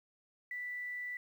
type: tone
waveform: sine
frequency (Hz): 1973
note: B6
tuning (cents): -2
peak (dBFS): -38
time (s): 0.51-1.17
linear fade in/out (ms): 2
effects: 11-bit